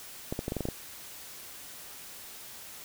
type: clicks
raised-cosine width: 2 ms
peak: -18 dBFS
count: 8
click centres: 0.325 / 0.391 / 0.481 / 0.521 / 0.567 / 0.607 / 0.654 / 0.687 s
effects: white hiss -46 dBFS RMS until 2.84 s